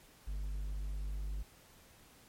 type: tone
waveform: triangle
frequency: 49.98 Hz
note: G1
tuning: 34 cents sharp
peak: -34 dBFS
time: 0.27-1.43 s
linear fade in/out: 10 ms
effects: pink hiss -61 dBFS RMS until 2.28 s + MP3 64 kbps